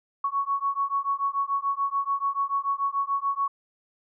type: beating tone pair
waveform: sine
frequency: 1108.7 / 1115.6 Hz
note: C#6 / C#6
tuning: 0 / +11 cents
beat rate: 6.9 Hz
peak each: -27 dBFS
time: 0.24-3.48 s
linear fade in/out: 5 ms
effects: none